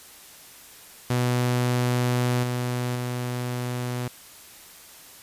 sawtooth tone with level steps, 123.47 Hz, B2, in tune, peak -17 / -21 / -23 dBFS, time 1.1-4.08 s, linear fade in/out 5 ms, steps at 2.43 / 2.95 s, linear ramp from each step 5 ms, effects white hiss -47 dBFS RMS until 5.22 s + resampled to 32000 Hz

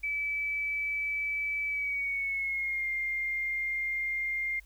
sine tone with pitch glide, 2303 to 2112 Hz, D7 to C7, -34 to +16 cents, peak -29 dBFS, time 0.03-4.6 s, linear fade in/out 10 ms, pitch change -150 cents, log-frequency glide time 1.67-2.88 s, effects added 50 Hz sine -53 dBFS peak until 4.65 s + white hiss -65 dBFS RMS until 4.65 s

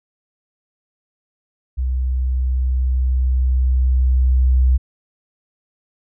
sine tone with level ramp, 63.8 Hz, C2, 43 cents flat, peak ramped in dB -17 to -10 dBFS, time 1.77-4.78 s, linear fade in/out 20 ms, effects none

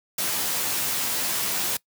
white noise with comb filter, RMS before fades -26 dBFS, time 0.18-1.77 s, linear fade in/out 5 ms, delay 13 ms, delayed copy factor -0.5, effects noise-tail reverb RT60 0.1 s tail -22 dB re dry + high-pass 100 Hz 12 dB/octave

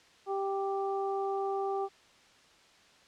harmonic tone, 392 Hz, G4, in tune, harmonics 1 / 2 / 3, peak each -32 / -34 / -41 dBFS, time 0.26-1.89 s, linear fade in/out 50 ms, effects white hiss -60 dBFS RMS until 3.07 s + low-pass 5000 Hz 12 dB/octave

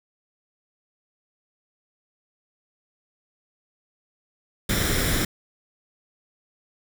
pink noise with comb filter, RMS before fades -23 dBFS, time 4.69-5.25 s, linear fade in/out 5 ms, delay 0.55 ms, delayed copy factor +0.6, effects none

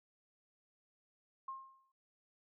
sine tone with exponential decay, 1067 Hz, C6, 34 cents sharp, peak -39 dBFS, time 1.48-1.92 s, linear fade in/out 5 ms, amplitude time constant 95 ms, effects none

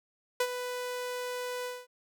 sawtooth tone with ADSR envelope, 496 Hz, B4, 7 cents sharp, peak -20 dBFS, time 0.4-1.87 s, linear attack 5 ms, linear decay 60 ms, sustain -10 dB, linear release 220 ms, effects none

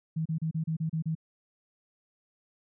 sine tone bursts, 160.1 Hz, D#3, 50 cents sharp, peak -27 dBFS, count 8, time 0.16-1.152 s, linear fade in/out 10 ms, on 96 ms, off 32 ms, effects none

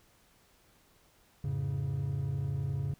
triangle chord, F augmented, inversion none, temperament equal with one note detuned, 87.31 / 107.18 / 138.59 Hz, F2 / A2 / C#3, 0 / -45 / 0 cents, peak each -36 / -34 / -30 dBFS, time 1.44-2.94 s, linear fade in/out 5 ms, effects tanh soft clip ceiling -22 dBFS + pink hiss -65 dBFS RMS until 2.99 s

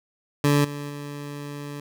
20% pulse tone with level steps, 144.6 Hz, D3, 27 cents flat, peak -12 / -26 / -28 dBFS, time 0.44-1.8 s, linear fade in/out 2 ms, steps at 0.64 / 0.89 s, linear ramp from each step 10 ms, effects none

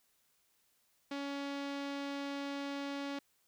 sawtooth tone with low-pass filter, 280.7 Hz, C#4, 22 cents sharp, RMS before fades -40 dBFS, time 1.11-3.19 s, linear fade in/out 5 ms, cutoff 4300 Hz, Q 1.3, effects white hiss -74 dBFS RMS until 3.47 s

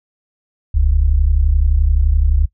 sine tone pair together, 40.33 / 72 Hz, E1 / D2, -37 / -34 cents, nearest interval minor seventh, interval 1003 cents, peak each -13 dBFS, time 0.74-2.46 s, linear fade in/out 10 ms, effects noise-tail reverb RT60 0.1 s tail -20 dB re dry

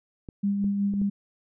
clicks, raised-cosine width 3 ms, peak -25 dBFS, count 4, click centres 0.288 / 0.643 / 0.938 / 1.016 s
sine tone with tremolo, 200.6 Hz, G3, 40 cents sharp, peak -21 dBFS, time 0.43-1.1 s, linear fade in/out 10 ms, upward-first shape sine, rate 5.4 Hz, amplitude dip 35%
effects none

